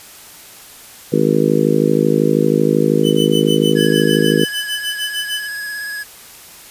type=harmonic tone; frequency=52.8 Hz; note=G#1; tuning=29 cents sharp; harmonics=3 / 4 / 5 / 6 / 7 / 8 / 9; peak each=-19 / -19 / -19 / -19 / -19 / -19 / -19 dBFS; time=1.12-4.45 s; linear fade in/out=10 ms
type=tone with tremolo; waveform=45% pulse; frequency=3013 Hz; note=F#7; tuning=31 cents sharp; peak=-18 dBFS; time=3.03-5.48 s; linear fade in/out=50 ms; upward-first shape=sine; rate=6.6 Hz; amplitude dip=95%
type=tone with vibrato; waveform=square; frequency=1677 Hz; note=G#6; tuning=16 cents sharp; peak=-24 dBFS; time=3.75-6.04 s; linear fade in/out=20 ms; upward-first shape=square; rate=17 Hz; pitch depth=19 cents each way
effects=white hiss -39 dBFS RMS until 6.7 s + resampled to 32000 Hz